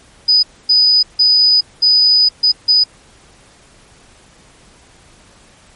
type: tone bursts at uneven times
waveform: sine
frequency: 4978 Hz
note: D#8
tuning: in tune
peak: -7 dBFS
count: 6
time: 0.28-0.43 / 0.69-1.03 / 1.19-1.61 / 1.82-2.29 / 2.43-2.52 / 2.68-2.84 s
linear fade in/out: 10 ms
effects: pink hiss -46 dBFS RMS until 5.75 s + MP3 48 kbps